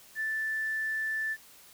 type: tone with quantisation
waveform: sine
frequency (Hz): 1760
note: A6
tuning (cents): 0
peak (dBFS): -29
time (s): 0.15-1.37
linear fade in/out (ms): 50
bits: 9
effects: white hiss -55 dBFS RMS until 1.73 s